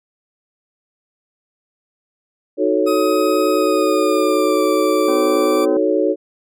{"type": "chord", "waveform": "sine", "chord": "D# half-diminished seventh", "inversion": "none", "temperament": "equal", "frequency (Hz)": [311.1, 370, 440, 554.4], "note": ["D#4", "F#4", "A4", "C#5"], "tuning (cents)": [0, 0, 0, 0], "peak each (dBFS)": -19, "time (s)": [2.57, 6.16], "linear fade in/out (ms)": 50}
{"type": "tone with pitch glide", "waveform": "40% pulse", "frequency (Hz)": [1260, 1168.9], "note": ["D#6", "D6"], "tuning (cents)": [21, -9], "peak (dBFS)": -21, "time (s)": [2.86, 5.66], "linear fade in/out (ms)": 20, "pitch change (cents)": -130, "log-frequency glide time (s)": [3.54, 4.63]}
{"type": "harmonic tone", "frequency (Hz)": 255.6, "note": "C4", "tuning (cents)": -40, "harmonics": [1, 2, 3, 4, 5, 6], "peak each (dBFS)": [-26, -27, -31, -35, -42, -42], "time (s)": [5.08, 5.77], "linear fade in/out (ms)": 2}
{"effects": []}